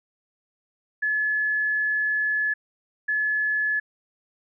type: tone bursts at uneven times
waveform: sine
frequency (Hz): 1713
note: A6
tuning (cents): -47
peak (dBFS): -21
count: 2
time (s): 1.02-2.54 / 3.08-3.8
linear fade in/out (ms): 10
effects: none